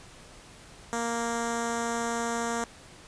5% pulse tone with notch filter, 233.1 Hz, A#3, in tune, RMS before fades -30 dBFS, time 0.93-2.64 s, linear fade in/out 0 ms, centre 2600 Hz, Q 0.63, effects pink hiss -50 dBFS RMS until 3.07 s + resampled to 22050 Hz

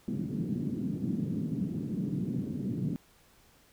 pink band-pass noise, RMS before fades -33 dBFS, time 0.08-2.96 s, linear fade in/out 0 ms, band 150 to 260 Hz, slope 24 dB/octave, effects pink hiss -62 dBFS RMS until 3.72 s

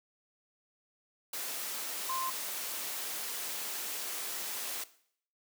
sine tone in noise, 1046.5 Hz, C6, in tune, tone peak -33 dBFS, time 2.09-2.3 s, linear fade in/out 5 ms, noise white, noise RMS -38 dBFS, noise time 1.33-4.84 s, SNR +2 dB, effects noise-tail reverb RT60 0.6 s tail -17 dB re dry + high-pass 300 Hz 12 dB/octave

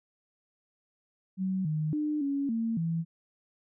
sine tone with pitch steps, 188.7 / 154.3 / 300.8 / 279.6 / 227.2 / 165.2 Hz, F#3 / D#3 / D4 / C#4 / A#3 / E3, +34 / -14 / +42 / +15 / -44 / +4 cents, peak -27 dBFS, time 1.37-3.05 s, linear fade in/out 50 ms, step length 280 ms, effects none

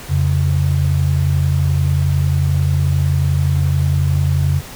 sine tone pair together, 87.31 / 138.59 Hz, F2 / C#3, 0 / 0 cents, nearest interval minor sixth, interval 800 cents, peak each -15 dBFS, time 0.08-4.62 s, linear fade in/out 50 ms, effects pink hiss -34 dBFS RMS until 4.75 s

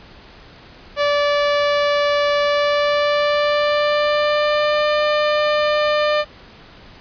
sawtooth tone with pitch glide, 580 to 599.1 Hz, D5 to D5, -22 to +34 cents, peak -11 dBFS, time 0.96-6.25 s, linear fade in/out 50 ms, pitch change +56 cents, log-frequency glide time 2.42-4.88 s, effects pink hiss -43 dBFS RMS until 7 s + resampled to 11025 Hz

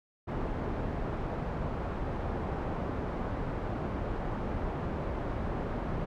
pink low-pass noise, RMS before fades -34 dBFS, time 0.27-6.06 s, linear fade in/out 20 ms, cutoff 1000 Hz, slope 12 dB/octave, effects none

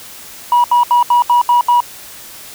sine tone bursts, 966 Hz, B5, 39 cents flat, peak -5 dBFS, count 7, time 0.52-1.804 s, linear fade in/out 2 ms, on 120 ms, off 74 ms, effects tanh soft clip ceiling -5 dBFS + white hiss -34 dBFS RMS until 2.54 s

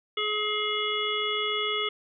harmonic tone with a mistuned harmonic, 423.3 Hz, G#4, 33 cents sharp, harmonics 1 / 3 / 5 / 7 / 8, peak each -32 / -32 / -32 / -32 / -32 dBFS, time 0.17-1.89 s, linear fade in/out 5 ms, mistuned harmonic 7, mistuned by -27 cents, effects none

